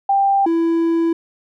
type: tone pair in turn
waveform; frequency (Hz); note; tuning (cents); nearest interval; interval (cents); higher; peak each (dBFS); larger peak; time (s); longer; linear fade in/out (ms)
sine / triangle; 790 / 332.2; G5 / E4; +13 / +13; octave + minor third; 1500; first; -12; neither; 0.09-0.46 / 0.46-1.13; second; 5
effects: none